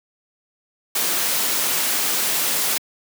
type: noise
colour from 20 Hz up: white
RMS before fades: -21 dBFS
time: 0.95-2.78 s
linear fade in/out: 5 ms
effects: high-pass 200 Hz 12 dB/octave